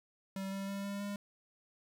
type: tone with pitch steps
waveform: square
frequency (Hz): 193.4 / 195.65 / 197.92 / 200.2 / 202.5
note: G3 / G3 / G3 / G3 / G#3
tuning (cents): -23 / -3 / +17 / +37 / -43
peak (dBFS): -38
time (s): 0.36-1.16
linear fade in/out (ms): 2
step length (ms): 160
effects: 11-bit